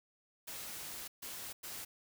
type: noise bursts at uneven times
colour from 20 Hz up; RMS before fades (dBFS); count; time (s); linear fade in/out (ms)
white; -45; 3; 0.47-1.08 / 1.22-1.53 / 1.63-1.85; 10
effects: none